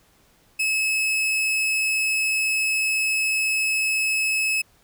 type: tone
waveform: 40% pulse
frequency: 2586 Hz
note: E7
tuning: 34 cents flat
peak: -19 dBFS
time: 0.59-4.62 s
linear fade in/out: 10 ms
effects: pink hiss -59 dBFS RMS until 4.83 s